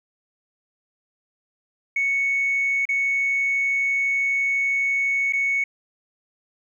sine tone with dropouts, 2217 Hz, C#7, in tune, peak -18 dBFS, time 1.96-5.64 s, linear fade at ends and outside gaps 5 ms, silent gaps 2.854-2.889 / 5.325-5.333 s, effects tanh soft clip ceiling -15 dBFS + 10-bit

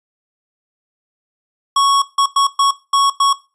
square tone bursts at uneven times, 1108.7 Hz, C#6, in tune, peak -11 dBFS, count 6, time 1.76-2.02 / 2.18-2.26 / 2.36-2.47 / 2.59-2.71 / 2.93-3.1 / 3.2-3.33 s, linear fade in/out 5 ms, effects noise-tail reverb RT60 0.3 s tail -18 dB re dry + resampled to 22050 Hz

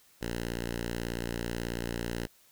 5% pulse tone with notch filter, 58.3 Hz, A#1, 1 cent sharp, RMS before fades -35 dBFS, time 0.21-2.27 s, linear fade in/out 10 ms, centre 690 Hz, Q 1.7, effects white hiss -62 dBFS RMS until 2.51 s

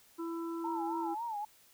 harmonic tone, 333.3 Hz, E4, 19 cents sharp, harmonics 1 / 3 / 4, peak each -36 / -46 / -48 dBFS, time 0.18-1.15 s, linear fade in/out 20 ms
sine tone with vibrato, 880 Hz, A5, in tune, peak -35 dBFS, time 0.64-1.45 s, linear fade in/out 5 ms, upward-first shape sine, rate 3.7 Hz, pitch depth 130 cents each way
effects white hiss -63 dBFS RMS until 1.73 s

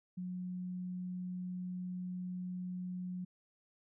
sine tone, 181.4 Hz, F#3, 34 cents flat, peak -38 dBFS, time 0.17-3.25 s, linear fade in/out 10 ms, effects none

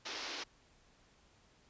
white band-pass noise, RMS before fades -43 dBFS, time 0.05-0.44 s, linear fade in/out 10 ms, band 250 to 5700 Hz, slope 48 dB/octave, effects pink hiss -67 dBFS RMS until 1.69 s + resampled to 16000 Hz

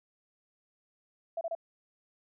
sine tone bursts, 666 Hz, E5, 18 cents sharp, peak -31 dBFS, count 3, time 1.37-1.551 s, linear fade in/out 5 ms, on 41 ms, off 29 ms, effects none

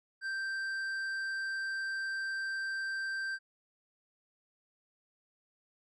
sine tone with tanh clipping, 1568 Hz, G6, in tune, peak -35 dBFS, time 0.21-3.39 s, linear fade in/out 50 ms, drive 8 dB, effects none

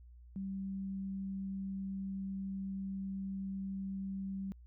sine tone, 193.6 Hz, G3, 21 cents flat, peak -37 dBFS, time 0.36-4.52 s, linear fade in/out 0 ms, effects added 60 Hz sine -53 dBFS peak until 4.66 s

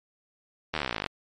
slowing click train, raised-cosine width 0.3 ms, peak -12 dBFS, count 21, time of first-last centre 0.74-1.062 s, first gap 12 ms, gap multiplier 1.03, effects MP3 48 kbps

